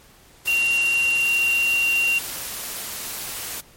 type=tone in noise; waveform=sine; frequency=2761 Hz; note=F7; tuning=20 cents flat; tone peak=-17 dBFS; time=0.47-2.19 s; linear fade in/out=10 ms; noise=white; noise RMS=-31 dBFS; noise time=0.45-3.61 s; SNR=+11 dB; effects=pink hiss -51 dBFS RMS until 3.76 s + MP3 64 kbps